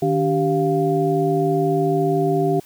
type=tone cluster; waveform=sine; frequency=154.9 / 289 / 388.9 / 699 Hz; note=D#3 / D4 / G4 / F5; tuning=-7 / -28 / -14 / +1 cents; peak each=-22 / -24 / -19 / -23 dBFS; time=0.02-2.6 s; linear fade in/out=5 ms; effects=white hiss -49 dBFS RMS until 2.65 s